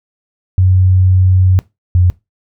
sine tone pair in turn, 92.8 / 89.57 Hz, F#2 / F2, +6 / +44 cents, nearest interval minor second, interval 62 cents, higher first, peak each -6 dBFS, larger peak neither, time 0.58-1.59 / 1.95-2.1 s, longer first, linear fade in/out 0 ms, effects noise-tail reverb RT60 0.2 s tail -20 dB re dry

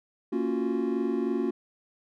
triangle chord, Gb major seventh, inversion first, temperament just, 231.2 / 277.5 / 346.9 / 370 Hz, Bb3 / Db4 / F4 / Gb4, -14 / +2 / -12 / 0 cents, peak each -29 dBFS, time 0.32-1.51 s, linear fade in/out 10 ms, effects none

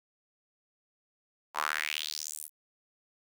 sawtooth tone with high-pass filter sweep, 76.1 Hz, D#2, 38 cents flat, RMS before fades -35 dBFS, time 1.54-2.5 s, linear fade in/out 50 ms, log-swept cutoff 930 to 12000 Hz, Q 3.5, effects none

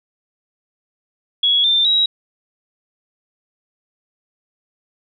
sine tone with pitch steps, 3349 / 3579 / 3845 Hz, G#7 / A7 / B7, +14 / +29 / -47 cents, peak -12 dBFS, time 1.43-2.06 s, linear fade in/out 5 ms, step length 210 ms, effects none

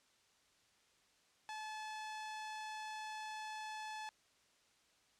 sawtooth tone, 863 Hz, A5, 34 cents flat, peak -40 dBFS, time 1.49-4.09 s, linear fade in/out 0 ms, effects white hiss -72 dBFS RMS until 5.19 s + low-pass 7000 Hz 12 dB/octave

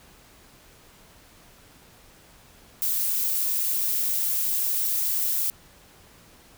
violet noise, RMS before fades -25 dBFS, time 2.82-5.5 s, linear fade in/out 0 ms, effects pink hiss -53 dBFS RMS until 6.57 s

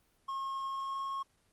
triangle tone with pitch glide, 1080 to 1088.1 Hz, C#6 to C#6, -45 to -33 cents, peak -32 dBFS, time 0.28-1.23 s, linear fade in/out 10 ms, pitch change +12 cents, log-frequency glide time 0.67-1.03 s, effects pink hiss -71 dBFS RMS until 1.52 s + Opus 24 kbps

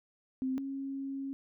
sine tone pair in turn, 261.2 / 272.6 Hz, C4 / C#4, -3 / -29 cents, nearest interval minor second, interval 74 cents, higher second, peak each -30 / -35 dBFS, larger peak first, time 0.42-0.58 / 0.58-1.33 s, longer second, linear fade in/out 0 ms, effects none

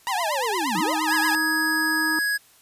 sine linear two-way sweep, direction down then up, 820 to 164.81 to 820 Hz, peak -27 dBFS, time 0.07-0.97 s, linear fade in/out 50 ms, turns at 0.79 s
sawtooth tone with vibrato, 916 Hz, A#5, 31 cents flat, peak -20 dBFS, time 0.07-1.35 s, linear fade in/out 0 ms, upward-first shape triangle, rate 8.6 Hz, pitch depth 250 cents each way
harmonic tone, 313.6 Hz, D#4, 14 cents sharp, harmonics 1 / 3 / 4, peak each -27 / -32 / -33 dBFS, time 0.75-2.19 s, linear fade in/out 2 ms
square tone, 1665 Hz, G#6, 4 cents sharp, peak -22 dBFS, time 1.07-2.38 s, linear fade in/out 20 ms
effects white hiss -55 dBFS RMS until 2.61 s + resampled to 32000 Hz

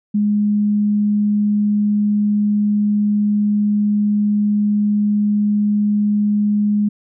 sine tone, 207.7 Hz, G#3, in tune, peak -13 dBFS, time 0.14-6.89 s, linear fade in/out 10 ms, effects none

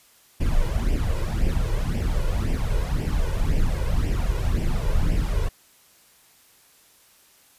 brown noise with flanger, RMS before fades -22 dBFS, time 0.4-5.49 s, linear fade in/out 10 ms, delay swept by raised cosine 0.37 to 2.07 ms, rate 1.9 Hz, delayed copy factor +0.7, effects white hiss -56 dBFS RMS until 7.58 s + resampled to 32000 Hz

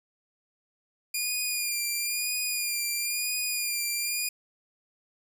10% pulse tone with vibrato, 2420 Hz, D#7, 49 cents flat, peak -19 dBFS, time 1.14-4.29 s, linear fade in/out 5 ms, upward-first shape sine, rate 1 Hz, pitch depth 38 cents each way, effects none

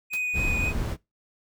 triangle tone with vibrato, 2489 Hz, D#7, in tune, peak -24 dBFS, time 0.1-0.73 s, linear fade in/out 50 ms, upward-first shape sine, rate 3.7 Hz, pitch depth 12 cents each way
white noise with exponential decay, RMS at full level -33 dBFS, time 0.13-0.24 s, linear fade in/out 5 ms, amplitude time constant 22 ms
brown noise, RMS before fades -28 dBFS, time 0.33-0.97 s, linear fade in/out 50 ms
effects noise-tail reverb RT60 0.2 s tail -21 dB re dry

